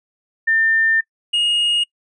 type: tone pair in turn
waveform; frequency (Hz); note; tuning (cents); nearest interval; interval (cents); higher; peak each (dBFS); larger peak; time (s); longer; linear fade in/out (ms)
sine / triangle; 1800 / 2863; A6 / F7; +39 / +42; minor sixth; 803; second; -13; neither; 0.47-1.01 / 1.33-1.84; first; 10
effects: noise-tail reverb RT60 0.1 s tail -25 dB re dry + resampled to 22050 Hz

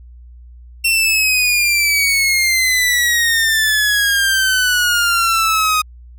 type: exponential sweep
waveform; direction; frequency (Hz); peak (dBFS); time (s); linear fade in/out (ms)
sawtooth; down; 2720 to 1244.5; -9; 0.84-5.82; 10
effects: added 60 Hz sine -36 dBFS peak until 6.18 s

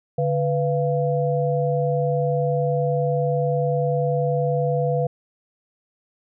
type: tone cluster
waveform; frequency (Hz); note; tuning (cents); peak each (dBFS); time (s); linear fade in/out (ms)
sine; 144.9 / 495.1 / 685; D3 / B4 / F5; -23 / +4 / -34; -22 / -22 / -26; 0.18-5.07; 5
effects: none

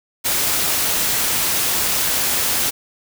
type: noise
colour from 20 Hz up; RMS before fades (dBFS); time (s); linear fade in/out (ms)
white; -19; 0.24-2.71; 20
effects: none

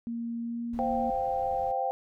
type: tone with pitch glide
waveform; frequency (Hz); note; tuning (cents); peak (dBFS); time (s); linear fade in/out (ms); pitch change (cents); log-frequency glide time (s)
sine; 233.1 to 235.5; A#3 to A#3; 0 to +18; -31; 0.07-1.1; 0; +18; 0.41-0.63
type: noise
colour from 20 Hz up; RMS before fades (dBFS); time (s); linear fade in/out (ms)
brown; -46; 0.73-1.72; 5
type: chord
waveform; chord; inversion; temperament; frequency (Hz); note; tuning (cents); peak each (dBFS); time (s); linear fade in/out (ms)
sine; C suspended fourth; none; equal; 523.3 / 698.5 / 784; C5 / F5 / G5; 0 / 0 / 0; -32 / -33 / -29; 0.79-1.91; 0
effects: none

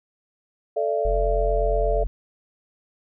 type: chord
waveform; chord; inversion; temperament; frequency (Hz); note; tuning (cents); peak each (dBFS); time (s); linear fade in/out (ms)
sine; A suspended fourth; none; equal with one note detuned; 440 / 587.3 / 675.8; A4 / D5 / E5; 0 / 0 / +43; -25; 0.76-2.04; 10
type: tone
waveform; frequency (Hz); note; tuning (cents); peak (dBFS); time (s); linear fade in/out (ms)
triangle; 44.14; F1; +19; -20; 1.05-2.07; 0
effects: none

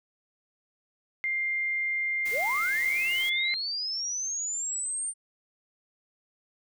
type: tone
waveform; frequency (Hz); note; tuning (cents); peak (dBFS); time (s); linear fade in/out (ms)
sine; 2100; C7; +6; -26; 1.24-3.54; 0
type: noise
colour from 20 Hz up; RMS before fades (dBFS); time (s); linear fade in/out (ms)
white; -42; 2.25-3.3; 10
type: linear sweep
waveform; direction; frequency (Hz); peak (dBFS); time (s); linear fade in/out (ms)
sine; up; 392.2 to 8950; -29; 2.31-5.14; 50
effects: none

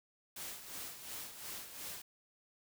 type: noise with tremolo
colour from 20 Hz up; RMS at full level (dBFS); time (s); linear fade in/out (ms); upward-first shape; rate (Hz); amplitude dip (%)
white; -44; 0.36-2.02; 5; sine; 2.8; 60
effects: none

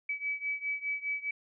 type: beating tone pair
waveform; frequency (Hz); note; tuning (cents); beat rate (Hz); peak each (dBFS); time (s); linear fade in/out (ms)
sine; 2287 / 2291.9; D7 / D7; -47 / -43; 4.9; -34 / -36; 0.09-1.31; 5
effects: none

